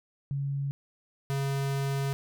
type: tone pair in turn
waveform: sine / square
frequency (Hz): 139.5 / 137.9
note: C#3 / C#3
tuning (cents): +11 / -9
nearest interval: unison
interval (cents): 20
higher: first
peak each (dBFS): -28 / -28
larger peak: neither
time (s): 0.31-0.71 / 1.3-2.13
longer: second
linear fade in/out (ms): 0
effects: none